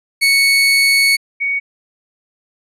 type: tone pair in turn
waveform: 30% pulse / sine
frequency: 2217 / 2236 Hz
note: C#7 / C#7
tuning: 0 / +14 cents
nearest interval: unison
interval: 14 cents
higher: second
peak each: -7 / -15 dBFS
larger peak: first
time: 0.21-1.17 / 1.4-1.6 s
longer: first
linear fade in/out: 20 ms
effects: resampled to 32000 Hz